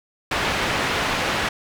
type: low-pass noise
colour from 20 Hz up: white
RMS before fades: -23 dBFS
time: 0.31-1.49 s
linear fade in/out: 5 ms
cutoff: 2400 Hz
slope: 12 dB/octave
effects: none